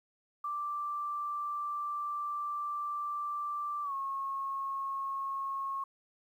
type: tone with pitch glide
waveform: sine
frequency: 1174.7 to 1089.7 Hz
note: D6 to C#6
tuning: 0 to -30 cents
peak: -33 dBFS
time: 0.44-5.84 s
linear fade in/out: 5 ms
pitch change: -130 cents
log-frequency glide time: 3.83-3.93 s
effects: 11-bit